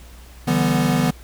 square chord, E minor seventh, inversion third, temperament equal with one note detuned, 146.83 / 167.69 / 196 / 246.9 Hz, D3 / E3 / G3 / B3, 0 / +30 / 0 / 0 cents, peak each -23 / -22 / -25 / -21 dBFS, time 0.47-1.11 s, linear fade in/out 10 ms, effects added 60 Hz sine -40 dBFS peak until 1.23 s + pink hiss -47 dBFS RMS until 1.23 s

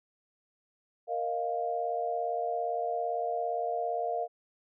sine chord, Bb suspended fourth, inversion none, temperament just, 466.2 / 621.6 / 699.2 Hz, Bb4 / Eb5 / F5, 0 / -2 / +2 cents, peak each -35 / -36 / -31 dBFS, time 1.07-4.28 s, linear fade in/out 50 ms, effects none

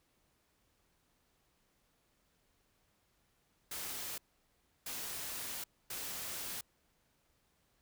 white noise bursts at uneven times, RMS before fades -42 dBFS, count 3, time 3.71-4.18 / 4.86-5.64 / 5.9-6.61 s, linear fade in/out 5 ms, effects pink hiss -75 dBFS RMS until 7.81 s

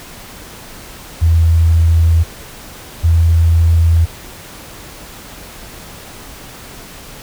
sine tone pair in turn, 82.41 / 82.94 Hz, E2 / E2, 0 / +11 cents, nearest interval unison, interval 11 cents, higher second, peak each -7 dBFS, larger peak neither, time 1.21-2.24 / 3.03-4.06 s, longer neither, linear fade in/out 20 ms, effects pink hiss -34 dBFS RMS until 7.22 s

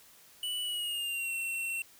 square tone with pitch glide, 2960 to 2714 Hz, F#7 to E7, 0 to +50 cents, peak -33 dBFS, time 0.43-1.82 s, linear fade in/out 2 ms, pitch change -150 cents, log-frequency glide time 0.62-1.33 s, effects white hiss -58 dBFS RMS until 1.99 s

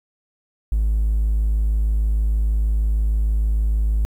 triangle tone, 53.2 Hz, G#1, 42 cents sharp, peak -13 dBFS, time 0.72-4.05 s, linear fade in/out 0 ms, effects tanh soft clip ceiling -11 dBFS + 9-bit

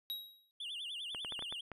square tone with exponential decay, 3829 Hz, A#7, 46 cents sharp, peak -36 dBFS, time 0.1-0.51 s, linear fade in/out 0 ms, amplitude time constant 89 ms
triangle tone with vibrato, 3137 Hz, G7, 1 cent sharp, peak -39 dBFS, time 0.6-1.61 s, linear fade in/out 5 ms, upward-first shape sine, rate 10 Hz, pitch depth 210 cents each way
clicks, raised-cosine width 0.5 ms, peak -30 dBFS, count 7, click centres 1.148 / 1.248 / 1.323 / 1.392 / 1.424 / 1.525 / 1.717 s
effects resampled to 32000 Hz

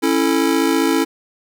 square chord, A major, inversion first, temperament just, 275 / 330 / 440 Hz, C#4 / E4 / A4, -14 / +2 / 0 cents, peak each -19 / -18 / -22 dBFS, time 0.02-1.05 s, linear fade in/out 20 ms, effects none

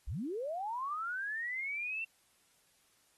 sine linear sweep, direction up, 36.38 to 2716 Hz, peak -35 dBFS, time 0.07-2.05 s, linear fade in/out 10 ms, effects white hiss -70 dBFS RMS until 3.17 s + AAC 32 kbps

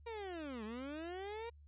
30% pulse linear two-way sweep, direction down then up, 475.3 to 207.7 to 475.3 Hz, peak -40 dBFS, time 0.06-1.5 s, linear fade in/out 10 ms, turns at 0.64 s, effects added 73 Hz sine -57 dBFS peak until 1.67 s + resampled to 8000 Hz

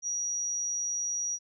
sine tone, 5770 Hz, F#8, 44 cents flat, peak -29 dBFS, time 0.02-1.39 s, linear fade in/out 50 ms, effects none

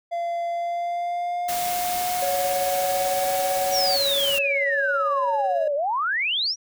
triangle tone with pitch glide, 686 to 748.1 Hz, F5 to F#5, -31 to +19 cents, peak -22 dBFS, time 0.11-3.97 s, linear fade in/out 20 ms, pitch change +150 cents, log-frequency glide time 0.49-3.3 s
white noise, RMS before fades -30 dBFS, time 1.48-4.39 s, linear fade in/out 10 ms
triangle tone with tremolo, 558 Hz, C#5, 11 cents sharp, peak -21 dBFS, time 2.22-5.68 s, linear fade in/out 5 ms, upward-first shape sine, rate 18 Hz, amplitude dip 40%
sine exponential two-way sweep, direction down then up, 5900 to 554 to 5900 Hz, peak -21 dBFS, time 3.71-6.56 s, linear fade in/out 50 ms, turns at 5.75 s
effects none

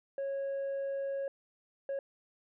sine tone bursts at uneven times, 550 Hz, C#5, 14 cents flat, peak -30 dBFS, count 2, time 0.18-1.28 / 1.89-1.99 s, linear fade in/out 2 ms, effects tanh soft clip ceiling -32 dBFS

